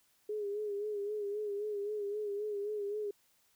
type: tone with vibrato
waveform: sine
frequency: 413.7 Hz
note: G#4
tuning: 7 cents flat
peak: -34 dBFS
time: 0.29-3.11 s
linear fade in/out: 5 ms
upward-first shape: sine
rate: 3.8 Hz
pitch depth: 55 cents each way
effects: white hiss -71 dBFS RMS until 3.55 s